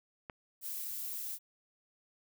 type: click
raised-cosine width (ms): 0.5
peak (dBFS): -28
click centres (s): 0.298
type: noise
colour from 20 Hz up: violet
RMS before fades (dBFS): -40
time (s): 0.61-1.39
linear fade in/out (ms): 50
effects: none